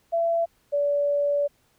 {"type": "tone pair in turn", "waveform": "sine", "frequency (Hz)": [672, 575.6], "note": ["E5", "D5"], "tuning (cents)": [33, -35], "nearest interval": "minor third", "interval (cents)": 268, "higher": "first", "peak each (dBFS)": -20, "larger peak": "neither", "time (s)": [[0.12, 0.46], [0.72, 1.48]], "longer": "second", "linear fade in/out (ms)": 20, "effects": ["pink hiss -65 dBFS RMS until 1.78 s"]}